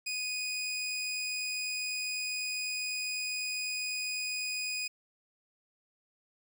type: tone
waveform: 20% pulse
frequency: 2486 Hz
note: D#7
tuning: 2 cents flat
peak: -28 dBFS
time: 0.06-4.88 s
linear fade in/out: 10 ms
effects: none